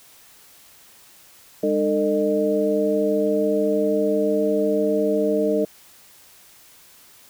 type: tone cluster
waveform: sine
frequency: 203.4 / 303.2 / 449 / 609 Hz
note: G#3 / D#4 / A4 / D#5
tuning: -36 / -45 / +35 / -37 cents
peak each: -26 / -24 / -21 / -23 dBFS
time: 1.63-5.65 s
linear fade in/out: 5 ms
effects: white hiss -50 dBFS RMS until 7.29 s